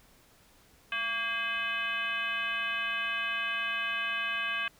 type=tone with frequency modulation; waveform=sine; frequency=2083 Hz; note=C7; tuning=8 cents flat; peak=-29 dBFS; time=0.92-4.68 s; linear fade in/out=2 ms; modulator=468 Hz; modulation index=2; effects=pink hiss -61 dBFS RMS until 4.79 s